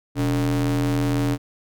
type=ring-modulated tone; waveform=square; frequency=81 Hz; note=E2; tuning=30 cents flat; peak=-17 dBFS; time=0.15-1.38 s; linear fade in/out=50 ms; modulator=204 Hz; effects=none